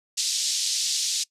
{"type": "band-pass noise", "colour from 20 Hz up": "pink", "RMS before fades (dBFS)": -26, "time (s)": [0.17, 1.24], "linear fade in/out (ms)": 10, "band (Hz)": [3900, 7700], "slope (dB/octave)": 24, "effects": ["noise-tail reverb RT60 0.1 s tail -22 dB re dry", "resampled to 32000 Hz"]}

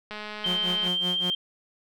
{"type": "click train", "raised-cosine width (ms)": 0.3, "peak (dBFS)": -21, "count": 163, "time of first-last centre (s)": [0.11, 0.878], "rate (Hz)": 211}
{"type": "tone with pitch glide", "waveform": "sine", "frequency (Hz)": [3130, 3163], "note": ["G7", "G7"], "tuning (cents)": [-3, 15], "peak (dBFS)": -24, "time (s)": [0.44, 1.35], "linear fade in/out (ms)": 5, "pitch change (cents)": 18, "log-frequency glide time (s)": [0.72, 1.2]}
{"type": "tone with tremolo", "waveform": "sawtooth", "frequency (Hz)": 179.4, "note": "F3", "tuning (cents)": 47, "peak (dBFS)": -25, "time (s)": [0.46, 1.3], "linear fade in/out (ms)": 0, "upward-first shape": "sine", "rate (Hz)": 5.2, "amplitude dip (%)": 90}
{"effects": []}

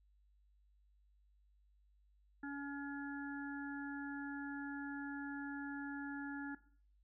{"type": "harmonic tone", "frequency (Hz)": 282.5, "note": "C#4", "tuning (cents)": 33, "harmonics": [1, 3, 5, 6], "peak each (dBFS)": [-43, -53, -51, -50], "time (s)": [2.43, 6.55], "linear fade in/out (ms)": 5, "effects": ["noise-tail reverb RT60 0.5 s tail -17 dB re dry", "added 50 Hz sine -68 dBFS peak until 7.03 s"]}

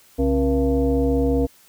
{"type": "tone with frequency modulation", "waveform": "sine", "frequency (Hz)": 270.1, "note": "C#4", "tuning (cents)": -45, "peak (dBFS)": -16, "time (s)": [0.18, 1.47], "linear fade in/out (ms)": 20, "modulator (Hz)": 205, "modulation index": 1.3, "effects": ["white hiss -53 dBFS RMS until 1.68 s"]}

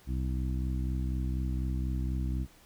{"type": "harmonic tone", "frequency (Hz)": 64.1, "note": "C2", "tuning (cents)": -35, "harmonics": [1, 2, 3, 4, 5], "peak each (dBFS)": [-30, -36, -40, -42, -44], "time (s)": [0.06, 2.47], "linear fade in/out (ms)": 50, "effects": ["pink hiss -59 dBFS RMS until 2.65 s"]}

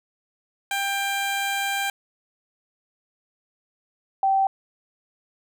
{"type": "tone pair in turn", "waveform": ["15% pulse", "sine"], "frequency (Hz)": [793, 776.2], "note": ["G5", "G5"], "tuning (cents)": [20, -17], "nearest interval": "unison", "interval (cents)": 37, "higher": "first", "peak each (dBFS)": -17, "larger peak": "neither", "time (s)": [[0.71, 1.9], [4.23, 4.47]], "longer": "first", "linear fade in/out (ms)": 2, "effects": []}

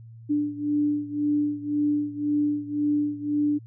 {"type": "beating tone pair", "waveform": "sine", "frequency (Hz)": [293.7, 295.6], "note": ["D4", "D4"], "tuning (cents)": [0, 11], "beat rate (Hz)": 1.9, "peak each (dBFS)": [-24, -27], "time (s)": [0.29, 3.59], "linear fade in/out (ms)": 20, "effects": ["added 114 Hz sine -42 dBFS peak until 3.66 s"]}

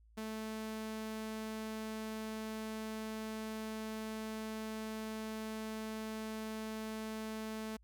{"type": "tone", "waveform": "sawtooth", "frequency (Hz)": 218.9, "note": "A3", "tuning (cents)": -9, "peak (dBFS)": -36, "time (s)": [0.17, 7.77], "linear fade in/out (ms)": 10, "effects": ["added 55 Hz sine -61 dBFS peak until 7.83 s"]}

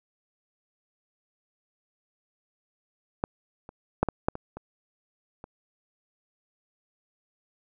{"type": "clicks", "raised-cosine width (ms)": 1, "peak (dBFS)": [-11, -28, -7, -12, -8, -21, -24, -27], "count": 8, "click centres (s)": [3.239, 3.691, 4.03, 4.087, 4.285, 4.354, 4.57, 5.441], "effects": []}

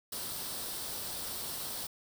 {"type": "noise with comb filter", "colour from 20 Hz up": "white", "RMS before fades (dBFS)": -39, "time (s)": [0.12, 1.87], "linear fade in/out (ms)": 5, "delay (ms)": 0.22, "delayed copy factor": 0.5, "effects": []}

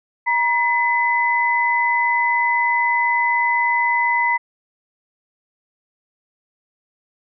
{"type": "tone pair together", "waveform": "sine", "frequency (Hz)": [950, 2013], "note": ["A#5", "B6"], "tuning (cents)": [33, 33], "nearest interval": "octave + minor second", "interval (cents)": 1300, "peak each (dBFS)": -18, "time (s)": [0.26, 4.38], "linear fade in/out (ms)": 20, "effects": []}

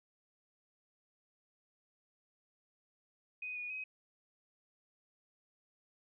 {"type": "tone with pitch steps", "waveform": "sine", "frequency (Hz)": [2498, 2456, 2528], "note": ["D#7", "D#7", "D#7"], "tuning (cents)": [6, -23, 27], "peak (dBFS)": -39, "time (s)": [3.42, 3.84], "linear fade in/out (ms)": 5, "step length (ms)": 140, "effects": []}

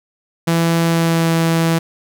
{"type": "tone with pitch glide", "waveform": "sawtooth", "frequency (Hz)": [166.7, 164.79], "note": ["E3", "E3"], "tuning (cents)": [20, 0], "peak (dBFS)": -9, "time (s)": [0.47, 1.79], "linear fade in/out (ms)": 10, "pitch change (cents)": -20, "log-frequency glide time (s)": [0.83, 1.32], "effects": []}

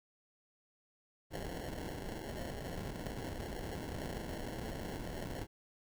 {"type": "noise with sample-and-hold", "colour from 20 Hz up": "pink", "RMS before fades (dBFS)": -42, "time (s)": [1.3, 5.47], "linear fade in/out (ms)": 50, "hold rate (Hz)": 1225, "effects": []}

